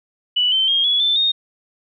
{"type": "tone with pitch steps", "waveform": "sine", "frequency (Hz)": [2960, 3095, 3235, 3383, 3536, 3697], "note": ["F#7", "G7", "G#7", "G#7", "A7", "A#7"], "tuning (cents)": [0, -23, -46, 31, 8, -15], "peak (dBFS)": -14, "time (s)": [0.36, 1.32], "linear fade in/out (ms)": 10, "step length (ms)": 160, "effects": []}